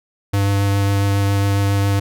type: tone with vibrato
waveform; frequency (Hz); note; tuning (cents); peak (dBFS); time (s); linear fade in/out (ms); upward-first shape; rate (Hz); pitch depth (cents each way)
square; 99.7; G2; +30; -15; 0.33-2; 10; triangle; 7.3; 12
effects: none